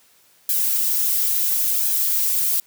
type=noise with flanger; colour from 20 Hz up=violet; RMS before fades=-20 dBFS; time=0.49-2.6 s; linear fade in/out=2 ms; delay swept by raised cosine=1.2 to 6.2 ms; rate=0.72 Hz; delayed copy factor=+0.85; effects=white hiss -56 dBFS RMS until 2.66 s + high-pass 100 Hz 12 dB/octave